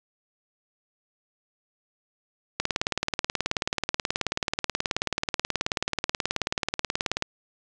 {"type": "click train", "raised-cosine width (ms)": 0.2, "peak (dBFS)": -7, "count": 87, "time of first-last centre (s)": [2.6, 7.224], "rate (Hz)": 18.6, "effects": ["resampled to 22050 Hz", "8-bit"]}